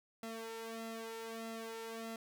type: tone with flanger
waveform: sawtooth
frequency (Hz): 226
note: A3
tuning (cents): +47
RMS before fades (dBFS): -45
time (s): 0.23-2.16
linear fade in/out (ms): 2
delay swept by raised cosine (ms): 1.5 to 2.15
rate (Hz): 1.6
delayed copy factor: +0.85
effects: none